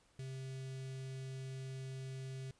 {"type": "tone with notch filter", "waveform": "square", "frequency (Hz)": 132.4, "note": "C3", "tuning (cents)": 21, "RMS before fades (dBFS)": -45, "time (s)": [0.19, 2.51], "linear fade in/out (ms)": 2, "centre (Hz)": 990, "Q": 0.64, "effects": ["pink hiss -71 dBFS RMS until 2.59 s", "resampled to 22050 Hz"]}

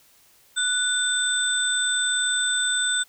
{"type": "tone cluster", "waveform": "sine", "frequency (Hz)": [1481, 3571, 8030], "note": ["F#6", "A7", "B8"], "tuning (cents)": [1, 25, 28], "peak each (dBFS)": -25, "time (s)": [0.56, 3.04], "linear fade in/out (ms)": 20, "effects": ["white hiss -57 dBFS RMS until 3.08 s"]}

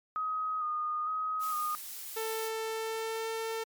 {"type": "tone with vibrato", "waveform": "sine", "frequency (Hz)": 1244.5, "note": "D#6", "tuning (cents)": 0, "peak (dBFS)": -30, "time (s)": [0.16, 1.75], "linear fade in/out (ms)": 0, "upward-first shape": "square", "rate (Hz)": 1.1, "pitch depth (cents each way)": 24}
{"type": "noise", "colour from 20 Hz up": "blue", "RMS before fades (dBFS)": -42, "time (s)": [1.39, 2.51], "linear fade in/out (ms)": 50}
{"type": "tone with pitch glide", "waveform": "sawtooth", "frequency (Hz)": [444.2, 448.8], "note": ["A4", "A4"], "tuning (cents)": [16, 34], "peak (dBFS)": -29, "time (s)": [2.16, 3.64], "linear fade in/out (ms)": 10, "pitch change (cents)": 18, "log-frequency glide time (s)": [2.7, 3.3]}
{"effects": ["MP3 96 kbps"]}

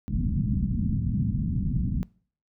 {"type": "low-pass noise", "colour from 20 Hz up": "white", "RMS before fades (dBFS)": -26, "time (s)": [0.08, 2.03], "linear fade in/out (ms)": 0, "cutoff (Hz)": 230, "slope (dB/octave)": 48, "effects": ["noise-tail reverb RT60 0.5 s tail -25 dB re dry"]}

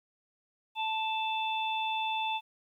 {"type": "harmonic tone", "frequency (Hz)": 880, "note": "A5", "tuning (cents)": 0, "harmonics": [1, 3, 4], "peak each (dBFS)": [-31, -36, -37], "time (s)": [0.75, 2.41], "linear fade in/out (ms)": 50, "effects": ["11-bit"]}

